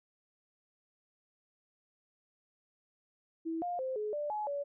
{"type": "tone with pitch steps", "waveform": "sine", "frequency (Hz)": [326.5, 706, 521, 423.8, 590, 846, 570], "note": ["E4", "F5", "C5", "G#4", "D5", "G#5", "C#5"], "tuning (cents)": [-17, 19, -7, 35, 8, 32, 48], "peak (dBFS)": -33, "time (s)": [3.45, 4.64], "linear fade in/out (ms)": 20, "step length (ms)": 170, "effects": []}